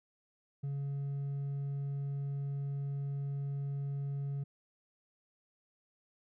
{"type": "tone with hard clipping", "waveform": "sine", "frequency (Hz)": 140, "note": "C#3", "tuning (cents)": 18, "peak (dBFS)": -35, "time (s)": [0.63, 4.44], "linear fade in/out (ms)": 10, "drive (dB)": 2, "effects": []}